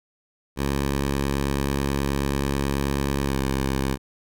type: tone with pitch glide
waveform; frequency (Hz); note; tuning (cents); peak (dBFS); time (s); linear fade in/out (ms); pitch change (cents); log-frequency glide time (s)
10% pulse; 69.3 to 67.25; C#2 to C2; 0 to +48; -14; 0.56-3.98; 50; -52; 3.25-3.35
effects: none